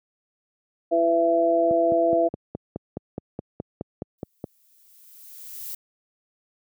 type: harmonic tone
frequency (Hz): 167.3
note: E3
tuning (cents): +26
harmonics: 2 / 3 / 4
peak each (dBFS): -24 / -25 / -19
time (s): 0.91-2.29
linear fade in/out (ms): 20
type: click train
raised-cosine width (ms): 2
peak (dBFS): -16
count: 14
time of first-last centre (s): 1.71-4.441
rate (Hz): 4.76
type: noise with exponential growth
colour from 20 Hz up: violet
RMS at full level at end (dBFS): -33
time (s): 4.18-5.75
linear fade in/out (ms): 5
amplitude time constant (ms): 340
effects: high-pass 100 Hz 12 dB/octave